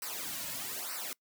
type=noise with flanger; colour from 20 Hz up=white; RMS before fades=-39 dBFS; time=0.02-1.13 s; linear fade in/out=2 ms; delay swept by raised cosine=0.29 to 2.59 ms; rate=1.1 Hz; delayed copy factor=-0.9; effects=noise-tail reverb RT60 0.1 s tail -24 dB re dry